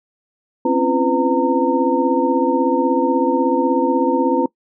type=tone cluster; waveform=sine; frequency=259.7 / 276 / 340.9 / 503 / 917 Hz; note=C4 / C#4 / F4 / B4 / A#5; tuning=-13 / -7 / -42 / +32 / -29 cents; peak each=-20 dBFS; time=0.65-4.46 s; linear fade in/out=5 ms; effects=noise-tail reverb RT60 0.1 s tail -22 dB re dry